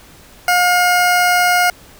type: tone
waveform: 20% pulse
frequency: 715 Hz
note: F5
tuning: 41 cents sharp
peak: -6 dBFS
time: 0.48-1.7 s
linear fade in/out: 2 ms
effects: pink hiss -43 dBFS RMS until 1.99 s